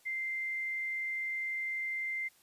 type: tone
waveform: sine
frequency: 2088 Hz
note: C7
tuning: 4 cents flat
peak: -33 dBFS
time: 0.05-2.29 s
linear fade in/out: 20 ms
effects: white hiss -65 dBFS RMS until 2.42 s + resampled to 32000 Hz